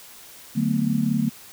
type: chord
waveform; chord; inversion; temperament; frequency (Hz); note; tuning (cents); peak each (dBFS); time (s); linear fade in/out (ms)
sine; B minor seventh; first; just; 148.16 / 185.21 / 222.2 / 246.9; D3 / F#3 / A3 / B3; +16 / +2 / +17 / 0; -26 / -28 / -22 / -26; 0.55-1.3; 20
effects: white hiss -45 dBFS RMS until 1.52 s